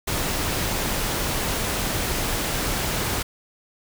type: noise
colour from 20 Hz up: pink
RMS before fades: -25 dBFS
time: 0.07-3.23 s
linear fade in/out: 10 ms
effects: none